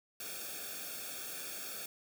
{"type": "noise with comb filter", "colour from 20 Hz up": "white", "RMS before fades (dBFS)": -43, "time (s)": [0.2, 1.86], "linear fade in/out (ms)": 2, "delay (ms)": 1, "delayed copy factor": -0.9, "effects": []}